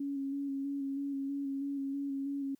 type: tone with vibrato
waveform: sine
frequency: 277.2 Hz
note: C#4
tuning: in tune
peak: -33 dBFS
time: 0-2.55 s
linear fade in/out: 5 ms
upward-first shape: square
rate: 3.1 Hz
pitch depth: 20 cents each way
effects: white hiss -75 dBFS RMS until 2.59 s